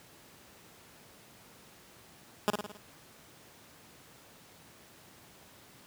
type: tone with echo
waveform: 10% pulse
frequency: 207.7 Hz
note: G#3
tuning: in tune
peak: -16 dBFS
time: 2.48-2.5 s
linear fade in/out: 0 ms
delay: 54 ms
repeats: 5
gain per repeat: -5 dB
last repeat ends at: 2.77 s
effects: pink hiss -56 dBFS RMS until 5.86 s + high-pass 100 Hz 12 dB/octave